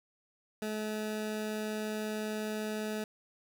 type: tone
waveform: 20% pulse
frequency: 214.6 Hz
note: A3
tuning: 43 cents flat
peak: -29 dBFS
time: 0.62-3.04 s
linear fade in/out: 2 ms
effects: none